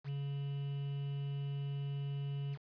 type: tone with quantisation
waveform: triangle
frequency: 140.4 Hz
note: C#3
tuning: 22 cents sharp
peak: -34 dBFS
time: 0.04-2.58 s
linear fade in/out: 50 ms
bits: 9
effects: resampled to 11025 Hz